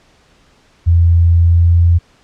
sine tone with pitch glide, 84.8 to 85.44 Hz, E2 to F2, +50 to -37 cents, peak -6 dBFS, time 0.86-1.99 s, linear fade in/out 20 ms, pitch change +13 cents, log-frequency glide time 1.4-1.74 s, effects pink hiss -51 dBFS RMS until 2.23 s + low-pass 6000 Hz 12 dB/octave

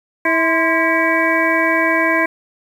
harmonic tone with a mistuned harmonic, 325.3 Hz, E4, 23 cents flat, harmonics 1 / 2 / 3 / 5 / 6 / 7, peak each -20 / -20 / -20 / -20 / -20 / -20 dBFS, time 0.25-2.26 s, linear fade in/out 5 ms, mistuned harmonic 3, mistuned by +97 cents, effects 7-bit

